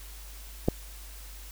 clicks, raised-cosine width 2 ms, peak -26 / -9 dBFS, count 2, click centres 0.679 / 0.685 s, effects added 50 Hz sine -43 dBFS peak until 1.51 s + white hiss -49 dBFS RMS until 1.51 s

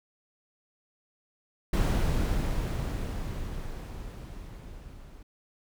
brown noise with level ramp, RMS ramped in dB -23 to -48 dBFS, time 1.73-5.23 s, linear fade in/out 5 ms, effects none

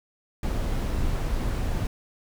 brown noise, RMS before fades -26 dBFS, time 0.43-1.87 s, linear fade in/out 2 ms, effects none

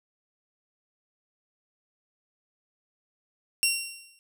15% pulse tone with exponential decay, 2746 Hz, F7, 30 cents flat, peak -12 dBFS, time 3.63-4.19 s, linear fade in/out 0 ms, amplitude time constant 120 ms, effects none

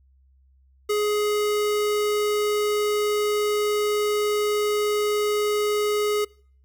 square tone, 418.3 Hz, G#4, 12 cents sharp, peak -21 dBFS, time 0.89-6.25 s, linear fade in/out 10 ms, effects noise-tail reverb RT60 0.5 s tail -24 dB re dry + added 66 Hz sine -55 dBFS peak until 6.64 s

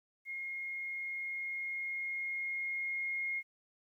sine tone with level ramp, 2145 Hz, C7, 42 cents sharp, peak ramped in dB -38 to -33 dBFS, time 0.25-3.43 s, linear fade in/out 50 ms, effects 12-bit

